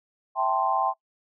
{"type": "chord", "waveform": "sine", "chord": "A minor seventh", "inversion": "second", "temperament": "equal", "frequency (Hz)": [659.3, 784, 880, 1046.5], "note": ["E5", "G5", "A5", "C6"], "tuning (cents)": [0, 0, 0, 0], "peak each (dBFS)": [-30, -25, -29, -26], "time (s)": [0.35, 0.94], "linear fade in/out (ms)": 50, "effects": ["noise-tail reverb RT60 0.1 s tail -21 dB re dry"]}